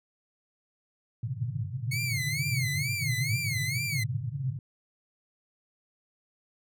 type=band-pass noise; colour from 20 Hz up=white; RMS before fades=-32 dBFS; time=1.23-4.59 s; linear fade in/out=2 ms; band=100 to 150 Hz; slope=96 dB/octave
type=tone with vibrato; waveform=sawtooth; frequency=2180 Hz; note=C#7; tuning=29 cents flat; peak=-27 dBFS; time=1.91-4.04 s; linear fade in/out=10 ms; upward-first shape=sine; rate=2.2 Hz; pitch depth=150 cents each way
effects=none